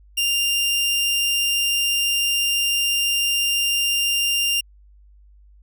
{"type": "tone", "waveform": "sawtooth", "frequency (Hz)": 2794, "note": "F7", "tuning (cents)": 0, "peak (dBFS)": -15, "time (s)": [0.17, 4.61], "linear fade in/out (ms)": 10, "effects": ["added 50 Hz sine -47 dBFS peak until 5.62 s"]}